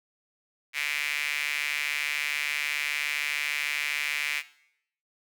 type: tone with high-pass filter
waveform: sawtooth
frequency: 146.83 Hz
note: D3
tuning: in tune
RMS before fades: -30 dBFS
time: 0.73-4.43 s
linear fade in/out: 50 ms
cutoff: 2200 Hz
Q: 4.7
effects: noise-tail reverb RT60 0.7 s tail -17 dB re dry